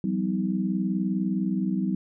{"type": "tone cluster", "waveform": "sine", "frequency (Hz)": [172.5, 192, 252.4, 317], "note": ["F3", "G3", "B3", "D#4"], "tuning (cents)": [-21, -36, 38, 32], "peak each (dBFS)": [-33, -25, -31, -32], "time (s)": [0.04, 1.95], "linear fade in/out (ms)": 2, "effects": []}